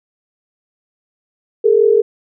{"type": "tone pair together", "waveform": "sine", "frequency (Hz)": [413.1, 457.8], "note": ["G#4", "A#4"], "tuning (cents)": [-9, -31], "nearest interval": "major second", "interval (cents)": 178, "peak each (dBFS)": -11, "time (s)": [1.64, 2.02], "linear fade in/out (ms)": 10, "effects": []}